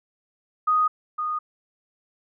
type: tone pair in turn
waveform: sine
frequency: 1244.5 / 1233.1 Hz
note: D#6 / D#6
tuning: 0 / -16 cents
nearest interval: unison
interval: 16 cents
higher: first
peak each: -17 / -24 dBFS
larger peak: first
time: 0.67-0.88 / 1.18-1.39 s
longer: neither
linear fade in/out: 10 ms
effects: none